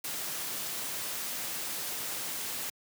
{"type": "noise", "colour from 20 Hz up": "white", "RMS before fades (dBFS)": -36, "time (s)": [0.04, 2.7], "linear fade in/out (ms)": 5, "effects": ["high-pass 100 Hz 12 dB/octave"]}